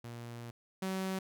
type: tone pair in turn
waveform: sawtooth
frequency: 118.3 / 189.53 Hz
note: A#2 / F#3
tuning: +26 / +42 cents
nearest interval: minor sixth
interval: 816 cents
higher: second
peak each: -39 / -30 dBFS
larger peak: second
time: 0.04-0.51 / 0.82-1.19 s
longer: first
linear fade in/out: 5 ms
effects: none